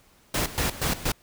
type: noise with tremolo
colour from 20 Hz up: pink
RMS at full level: -25 dBFS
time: 0.34-1.12 s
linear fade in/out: 5 ms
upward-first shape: square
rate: 4.2 Hz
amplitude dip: 80%
effects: pink hiss -59 dBFS RMS until 1.22 s